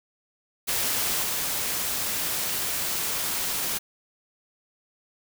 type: noise with level steps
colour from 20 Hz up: white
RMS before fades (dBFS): -26 / -28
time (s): 0.67-3.79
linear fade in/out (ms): 20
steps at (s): 1.22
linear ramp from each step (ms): 20
effects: none